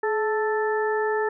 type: harmonic tone with a mistuned harmonic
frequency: 440 Hz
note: A4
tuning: in tune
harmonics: 1 / 2 / 3 / 4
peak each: -23 / -28 / -34 / -30 dBFS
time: 0.03-1.29 s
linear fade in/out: 5 ms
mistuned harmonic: 1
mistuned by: -53 cents
effects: none